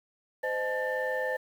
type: tone cluster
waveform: sine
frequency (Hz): 515 / 617 / 862 / 1786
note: C5 / D#5 / A5 / A6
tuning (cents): -28 / -15 / -36 / +25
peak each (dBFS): -30 / -35 / -37 / -32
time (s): 0.43-1.37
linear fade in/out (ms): 10
effects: tanh soft clip ceiling -21 dBFS + 9-bit